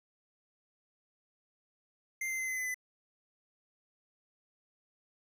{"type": "tone with pitch steps", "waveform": "square", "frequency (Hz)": [2093, 2076, 2059, 2043, 2026, 2010], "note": ["C7", "C7", "C7", "C7", "B6", "B6"], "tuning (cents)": [0, -14, -28, -42, 44, 30], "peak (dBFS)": -34, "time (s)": [2.21, 2.744], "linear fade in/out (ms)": 5, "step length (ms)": 89, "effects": []}